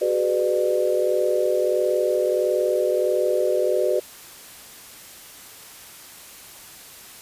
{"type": "chord", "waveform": "sine", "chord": "G# half-diminished seventh", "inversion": "third", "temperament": "just", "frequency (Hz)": [373.8, 415.3, 498.4, 598], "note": ["F#4", "G#4", "B4", "D5"], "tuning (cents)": [18, 0, 16, 31], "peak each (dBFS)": [-23, -28, -23, -23], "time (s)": [0.01, 4], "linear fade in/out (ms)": 10, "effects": ["white hiss -43 dBFS RMS until 7.21 s", "resampled to 32000 Hz"]}